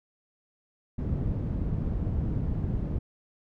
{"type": "low-pass noise", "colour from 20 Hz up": "white", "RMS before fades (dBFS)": -29, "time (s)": [0.98, 2.99], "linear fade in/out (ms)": 10, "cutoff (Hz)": 130, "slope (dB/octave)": 12, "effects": []}